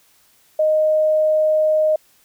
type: tone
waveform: sine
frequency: 620 Hz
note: D#5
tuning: 6 cents flat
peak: -13 dBFS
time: 0.59-1.96 s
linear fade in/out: 5 ms
effects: white hiss -56 dBFS RMS until 2.24 s